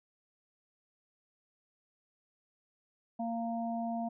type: harmonic tone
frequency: 230.9 Hz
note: A#3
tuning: 16 cents flat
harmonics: 1 / 3 / 4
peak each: -35 / -36 / -47 dBFS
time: 3.19-4.09 s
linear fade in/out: 10 ms
effects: none